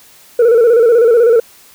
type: tone with vibrato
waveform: sine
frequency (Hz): 466.2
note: A#4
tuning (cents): 0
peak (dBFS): -3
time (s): 0.39-1.4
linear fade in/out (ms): 5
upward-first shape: square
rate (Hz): 16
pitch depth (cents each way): 66
effects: tanh soft clip ceiling -4 dBFS + white hiss -43 dBFS RMS until 1.74 s